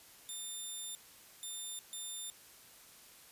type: tone bursts at uneven times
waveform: 10% pulse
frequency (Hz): 3600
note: A7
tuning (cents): +39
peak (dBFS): -33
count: 3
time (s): 0.29-0.95 / 1.43-1.79 / 1.93-2.3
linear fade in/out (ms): 0
effects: white hiss -58 dBFS RMS until 3.31 s + resampled to 32000 Hz